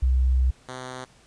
sine / 5% pulse tone pair in turn, 64 / 128 Hz, C2 / C3, -38 / -38 cents, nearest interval octave, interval 1200 cents, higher second, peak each -17 / -23 dBFS, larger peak first, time 0.02-0.51 / 0.68-1.05 s, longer first, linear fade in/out 10 ms, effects pink hiss -56 dBFS RMS until 1.26 s + resampled to 22050 Hz

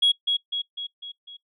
sine tone with echo, 3322 Hz, G#7, in tune, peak -14 dBFS, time 0.02-0.12 s, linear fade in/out 10 ms, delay 250 ms, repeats 5, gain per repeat -5 dB, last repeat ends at 1.37 s, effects noise-tail reverb RT60 0.1 s tail -20 dB re dry + tanh soft clip ceiling -12 dBFS

